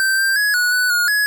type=tone with pitch steps; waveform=square; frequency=1558 / 1576 / 1677 / 1465 / 1488 / 1436 / 1683 Hz; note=G6 / G6 / G#6 / F#6 / F#6 / F6 / G#6; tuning=-11 / +9 / +16 / -18 / +9 / +48 / +23 cents; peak=-15 dBFS; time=0-1.26 s; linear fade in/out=0 ms; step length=180 ms; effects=none